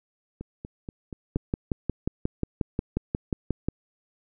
two click trains, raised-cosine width 3 ms, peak -23 / -12 dBFS, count 5 / 14, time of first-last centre 0.41-1.367 / 1.36-3.686 s, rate 4.18 / 5.59 Hz, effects none

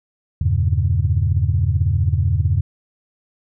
sine chord, E diminished seventh, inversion none, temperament equal, 82.41 / 98 / 116.54 / 138.59 Hz, E2 / G2 / Bb2 / Db3, 0 / 0 / 0 / 0 cents, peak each -18 / -18 / -23 / -22 dBFS, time 0.41-2.61 s, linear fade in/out 5 ms, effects tanh soft clip ceiling -5 dBFS

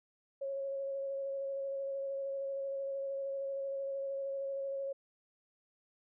sine tone with vibrato, 548 Hz, C#5, 20 cents flat, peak -35 dBFS, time 0.41-4.93 s, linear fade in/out 10 ms, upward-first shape square, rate 13 Hz, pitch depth 12 cents each way, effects none

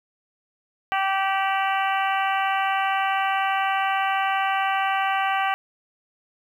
harmonic tone with a mistuned harmonic, 387.9 Hz, G4, 18 cents flat, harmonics 2 / 3 / 4 / 5 / 6 / 7 / 8, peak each -23 / -27 / -29 / -31 / -33 / -34 / -35 dBFS, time 0.92-5.54 s, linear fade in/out 0 ms, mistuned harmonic 8, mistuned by -76 cents, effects 9-bit

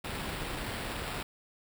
pink noise with sample-and-hold, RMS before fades -37 dBFS, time 0.04-1.23 s, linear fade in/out 5 ms, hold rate 6300 Hz, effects none

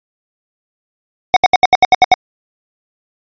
square tone bursts, 740 Hz, F#5, in tune, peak -4 dBFS, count 9, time 1.34-2.14 s, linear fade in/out 0 ms, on 24 ms, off 73 ms, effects resampled to 11025 Hz

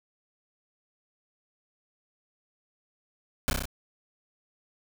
pink noise with echo, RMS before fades -24 dBFS, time 3.48-3.5 s, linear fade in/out 0 ms, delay 31 ms, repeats 5, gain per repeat -2 dB, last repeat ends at 3.655 s, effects none

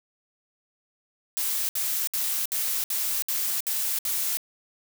blue noise bursts, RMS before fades -27 dBFS, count 8, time 1.37-4.371 s, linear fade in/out 0 ms, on 320 ms, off 63 ms, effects none

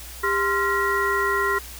sine tone cluster, 398.9 / 1044 / 1386 / 1909 Hz, G4 / C6 / F6 / A#6, +30 / -4 / -14 / +41 cents, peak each -25 dBFS, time 0.23-1.59 s, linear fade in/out 10 ms, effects added 60 Hz sine -40 dBFS peak until 1.79 s + white hiss -40 dBFS RMS until 1.79 s

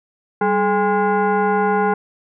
sine tone with frequency modulation, 194.1 Hz, G3, 17 cents flat, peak -14 dBFS, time 0.41-1.94 s, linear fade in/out 5 ms, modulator 618 Hz, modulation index 1.7, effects none

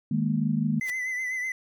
sine chord, D# suspended fourth, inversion none, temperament equal, 155.56 / 207.7 / 233.1 Hz, D#3 / G#3 / A#3, 0 / 0 / 0 cents, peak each -27 dBFS, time 0.11-0.8 s, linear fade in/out 5 ms
white noise with exponential growth, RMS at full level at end -36 dBFS, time 0.8-0.9 s, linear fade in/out 0 ms, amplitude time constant 21 ms
triangle tone with vibrato, 2022 Hz, B6, 40 cents sharp, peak -26 dBFS, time 0.81-1.52 s, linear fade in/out 2 ms, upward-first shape triangle, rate 8 Hz, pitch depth 54 cents each way
effects none

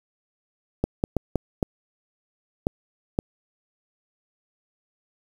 clicks, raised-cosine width 2 ms, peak -8 dBFS, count 7, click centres 0.84 / 1.039 / 1.167 / 1.357 / 1.628 / 2.669 / 3.189 s, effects 7-bit

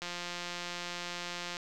click train, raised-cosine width 0.2 ms, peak -21 dBFS, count 272, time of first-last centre 0.02-1.569 s, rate 175 Hz, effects none

